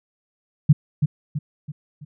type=tone with echo; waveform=sine; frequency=147.9 Hz; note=D3; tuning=13 cents sharp; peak=-7 dBFS; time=0.69-0.73 s; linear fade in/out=10 ms; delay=330 ms; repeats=4; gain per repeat=-7 dB; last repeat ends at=2.05 s; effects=none